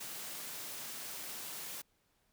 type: high-pass noise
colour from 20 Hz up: white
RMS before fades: -44 dBFS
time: 0-1.82 s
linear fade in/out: 10 ms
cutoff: 110 Hz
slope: 24 dB/octave
effects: pink hiss -75 dBFS RMS until 2.32 s